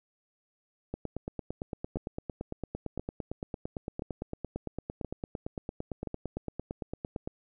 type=two click trains; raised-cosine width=2 ms; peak=-21 / -21 dBFS; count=57 / 5; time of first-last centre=0.94-7.275 / 1.97-6.073 s; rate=8.84 / 0.975 Hz; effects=none